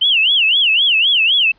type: tone with vibrato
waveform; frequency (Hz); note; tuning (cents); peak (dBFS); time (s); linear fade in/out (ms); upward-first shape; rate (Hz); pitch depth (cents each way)
sine; 2960; F#7; 0; -10; 0.01-1.52; 10; sine; 3.9; 240
effects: pink hiss -55 dBFS RMS until 1.58 s + resampled to 11025 Hz